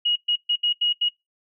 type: tone bursts at uneven times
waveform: sine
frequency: 2891 Hz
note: F#7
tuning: 41 cents flat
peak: -18 dBFS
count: 6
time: 0.05-0.16 / 0.28-0.36 / 0.49-0.56 / 0.63-0.73 / 0.81-0.93 / 1.01-1.09 s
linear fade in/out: 10 ms
effects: noise-tail reverb RT60 0.2 s tail -24 dB re dry